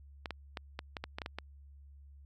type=clicks; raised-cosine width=0.3 ms; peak=-22 dBFS; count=10; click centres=0.258 / 0.307 / 0.572 / 0.791 / 0.968 / 1.04 / 1.185 / 1.218 / 1.261 / 1.386 s; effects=added 70 Hz sine -52 dBFS peak until 2.25 s